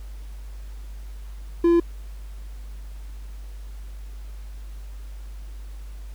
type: tone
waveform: triangle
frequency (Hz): 340.8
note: F4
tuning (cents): -42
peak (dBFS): -12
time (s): 1.64-1.8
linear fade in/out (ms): 5
effects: added 50 Hz sine -34 dBFS peak until 6.14 s + pink hiss -54 dBFS RMS until 6.14 s